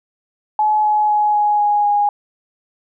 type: tone with pitch steps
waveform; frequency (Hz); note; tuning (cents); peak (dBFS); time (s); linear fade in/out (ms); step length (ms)
sine; 852 / 846.1 / 840.3 / 834.5 / 828.7 / 823; G#5 / G#5 / G#5 / G#5 / G#5 / G#5; +44 / +32 / +20 / +8 / -4 / -16; -12; 0.59-2.09; 2; 250
effects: none

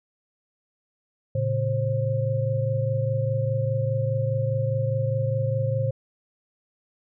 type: tone cluster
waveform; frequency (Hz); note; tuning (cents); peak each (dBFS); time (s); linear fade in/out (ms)
sine; 113.2 / 138.1 / 531; A2 / C#3 / C5; +50 / -6 / +25; -24 / -28 / -27; 1.35-5.91; 5
effects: none

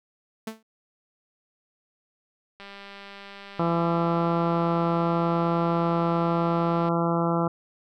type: tone with exponential decay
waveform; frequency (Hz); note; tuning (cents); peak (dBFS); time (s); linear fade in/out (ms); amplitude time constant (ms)
sawtooth; 221.2; A3; +9; -24; 0.47-0.63; 5; 33
type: click train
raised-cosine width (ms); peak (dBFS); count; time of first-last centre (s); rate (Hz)
0.3; -27; 854; 2.6-6.886; 199
type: harmonic tone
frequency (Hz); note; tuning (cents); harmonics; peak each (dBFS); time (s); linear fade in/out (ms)
168.7; E3; +40; 1 / 2 / 3 / 4 / 5 / 6 / 7 / 8; -25 / -28 / -30 / -31 / -32 / -33 / -33 / -34; 3.59-7.48; 5
effects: none

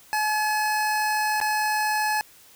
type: tone with dropouts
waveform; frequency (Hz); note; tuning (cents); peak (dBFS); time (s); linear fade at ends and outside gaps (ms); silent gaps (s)
25% pulse; 853; G#5; +46; -18; 0.13-2.21; 0; 1.402-1.413
effects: white hiss -52 dBFS RMS until 2.55 s

